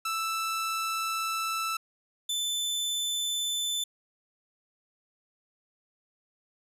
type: tone pair in turn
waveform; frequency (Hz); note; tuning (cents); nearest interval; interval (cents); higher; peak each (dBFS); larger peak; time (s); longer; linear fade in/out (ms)
sawtooth; 1322 / 3522; E6 / A7; +5 / +1; octave + perfect fourth; 1696; second; -25; neither; 0.05-1.77 / 2.29-3.84; first; 5
effects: resampled to 32000 Hz